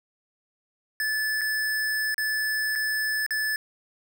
square tone with dropouts, 1736 Hz, A6, 24 cents flat, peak -25 dBFS, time 1-3.56 s, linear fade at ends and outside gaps 1 ms, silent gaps 1.411-1.415 / 2.144-2.18 / 2.754-2.758 / 3.264-3.307 s, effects none

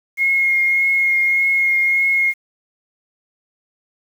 sine tone with vibrato, 2151 Hz, C7, 47 cents sharp, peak -13 dBFS, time 0.17-2.34 s, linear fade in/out 50 ms, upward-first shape triangle, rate 1.7 Hz, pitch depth 15 cents each way, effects 7-bit

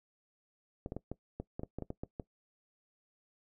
clicks, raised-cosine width 2 ms, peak -25 dBFS, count 12, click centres 0.861 / 0.921 / 0.966 / 1.116 / 1.4 / 1.595 / 1.634 / 1.786 / 1.823 / 1.904 / 2.035 / 2.198 s, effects noise-tail reverb RT60 0.1 s tail -19 dB re dry

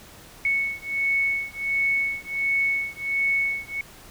sine beating tone pair, 2211 / 2212.4 Hz, C#7 / C#7, -5 / -4 cents, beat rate 1.4 Hz, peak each -25 / -25 dBFS, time 0.45-3.81 s, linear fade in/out 2 ms, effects pink hiss -47 dBFS RMS until 4.1 s

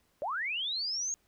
sine linear sweep, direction up, 524 to 6645 Hz, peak -31 dBFS, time 0.22-1.14 s, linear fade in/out 0 ms, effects pink hiss -71 dBFS RMS until 1.27 s

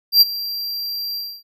square tone with ADSR envelope, 4733 Hz, D8, 13 cents sharp, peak -6 dBFS, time 0.12-1.43 s, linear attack 94 ms, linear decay 23 ms, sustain -18 dB, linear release 270 ms, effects none

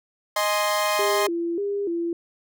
sawtooth chord, Ab major, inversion second, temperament equal, 622.3 / 830.6 / 1046.5 Hz, Eb5 / Ab5 / C6, 0 / 0 / 0 cents, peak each -20 / -25 / -21 dBFS, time 0.36-1.27 s, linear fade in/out 5 ms
sine tone with vibrato, 369.9 Hz, F#4, in tune, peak -23 dBFS, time 0.99-2.13 s, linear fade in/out 2 ms, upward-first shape square, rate 1.7 Hz, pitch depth 150 cents each way
effects none

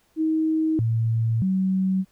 sine tone with pitch steps, 316.6 / 113.5 / 189.1 Hz, D#4 / A#2 / F#3, +30 / -46 / +38 cents, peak -19 dBFS, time 0.16-2.05 s, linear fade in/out 50 ms, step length 630 ms, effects pink hiss -64 dBFS RMS until 2.11 s

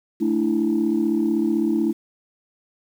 sine chord, A suspended fourth, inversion none, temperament equal, 220 / 293.7 / 329.6 Hz, A3 / D4 / E4, 0 / 0 / 0 cents, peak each -22 / -23 / -20 dBFS, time 0.2-1.93 s, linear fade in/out 20 ms, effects tanh soft clip ceiling -11 dBFS + 8-bit

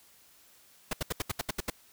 pink noise bursts, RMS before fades -31 dBFS, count 9, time 0.91-1.701 s, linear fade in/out 5 ms, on 23 ms, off 73 ms, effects white hiss -60 dBFS RMS until 1.92 s

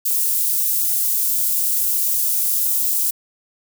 white high-pass noise, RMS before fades -19 dBFS, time 0.05-3.11 s, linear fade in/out 10 ms, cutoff 10000 Hz, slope 12 dB/octave, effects none

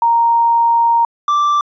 sine / triangle tone pair in turn, 931 / 1173 Hz, A#5 / D6, -2 / -2 cents, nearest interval major third, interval 400 cents, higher second, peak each -9 dBFS, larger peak neither, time 0.02-1.05 / 1.28-1.61 s, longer first, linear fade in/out 2 ms, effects resampled to 16000 Hz

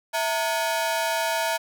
sawtooth ring-modulated tone, 786 Hz, G5, 4 cents sharp, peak -16 dBFS, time 0.13-1.58 s, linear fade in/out 20 ms, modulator 130 Hz, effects none

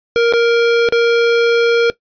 square tone with dropouts, 467.8 Hz, A#4, 6 cents sharp, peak -10 dBFS, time 0.16-1.9 s, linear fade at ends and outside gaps 0 ms, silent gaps 0.325-0.336 / 0.888-0.924 s, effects noise-tail reverb RT60 0.1 s tail -18 dB re dry + resampled to 11025 Hz

